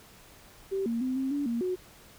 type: tone with pitch steps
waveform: sine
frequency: 388 / 231.7 / 257.5 / 265.6 / 286.5 / 234 / 366.6 Hz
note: G4 / A#3 / C4 / C4 / D4 / A#3 / F#4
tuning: -18 / -10 / -28 / +26 / -43 / +7 / -16 cents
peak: -27 dBFS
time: 0.71-1.76 s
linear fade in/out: 20 ms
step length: 150 ms
effects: pink hiss -54 dBFS RMS until 2.18 s